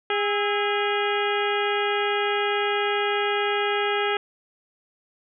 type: harmonic tone with a mistuned harmonic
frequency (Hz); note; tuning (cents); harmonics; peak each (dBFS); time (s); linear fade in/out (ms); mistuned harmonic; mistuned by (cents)
409.4; G#4; -25; 1 / 2 / 3 / 4 / 5 / 6 / 7 / 8; -25 / -28 / -30 / -31 / -32 / -33 / -33 / -34; 0.1-4.17; 2; 3; +100
effects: none